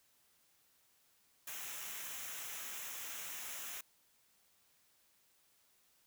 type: noise with comb filter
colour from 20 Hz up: white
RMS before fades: -45 dBFS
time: 1.47-3.81 s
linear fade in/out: 5 ms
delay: 0.22 ms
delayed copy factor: -0.6
effects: white hiss -72 dBFS RMS until 6.06 s